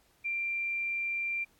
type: tone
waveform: sine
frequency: 2368 Hz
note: D7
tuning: 14 cents sharp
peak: -30 dBFS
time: 0.24-1.45 s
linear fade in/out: 20 ms
effects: pink hiss -67 dBFS RMS until 1.59 s + AAC 64 kbps